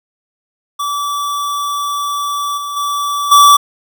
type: tone with level steps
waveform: square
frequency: 1155 Hz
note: D6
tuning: 29 cents flat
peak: -17 / -21 / -16 / -4 dBFS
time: 0.79-3.57 s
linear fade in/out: 10 ms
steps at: 2.57 / 2.76 / 3.31 s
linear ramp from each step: 10 ms
effects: none